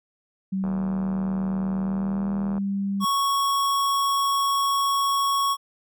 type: tone with pitch glide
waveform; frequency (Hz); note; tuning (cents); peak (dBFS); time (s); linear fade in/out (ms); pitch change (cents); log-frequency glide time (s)
sine; 191.3 to 197.59; G3 to G3; -42 to +14; -23; 0.52-3.05; 10; +56; 1.79-2.29
type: click train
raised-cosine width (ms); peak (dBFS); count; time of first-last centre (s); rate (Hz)
1; -22; 156; 0.64-2.58; 79.9
type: tone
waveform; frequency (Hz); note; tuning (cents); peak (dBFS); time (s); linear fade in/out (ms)
square; 1108.7; C#6; 0; -21; 3-5.57; 50
effects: none